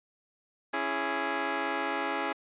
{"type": "chord", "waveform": "10% pulse", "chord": "C# minor", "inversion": "none", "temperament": "just", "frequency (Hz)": [277.2, 332.6, 415.8], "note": ["C#4", "E4", "G#4"], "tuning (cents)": [0, 16, 2], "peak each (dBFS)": -26, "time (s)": [0.73, 2.33], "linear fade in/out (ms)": 10, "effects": ["resampled to 8000 Hz"]}